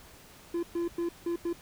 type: tone bursts at uneven times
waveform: triangle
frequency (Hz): 342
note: F4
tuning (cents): -36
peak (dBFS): -26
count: 5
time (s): 0.54-0.63 / 0.75-0.88 / 0.98-1.09 / 1.26-1.36 / 1.45-1.53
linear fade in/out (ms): 5
effects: pink hiss -53 dBFS RMS until 1.61 s